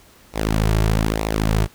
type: tone with flanger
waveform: sawtooth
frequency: 53.8 Hz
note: A1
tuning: 38 cents flat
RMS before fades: -19 dBFS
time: 0.33-1.68 s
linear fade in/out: 50 ms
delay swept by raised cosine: 0.62 to 4.02 ms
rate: 1.1 Hz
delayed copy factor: -0.7
effects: pink hiss -50 dBFS RMS until 1.74 s